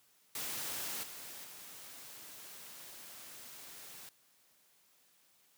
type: noise with level steps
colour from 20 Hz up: white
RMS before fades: -40 / -48 / -51 dBFS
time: 0.35-4.09 s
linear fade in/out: 2 ms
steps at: 1.03 / 1.44 s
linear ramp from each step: 5 ms
effects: white hiss -69 dBFS RMS until 5.57 s + high-pass 100 Hz 12 dB/octave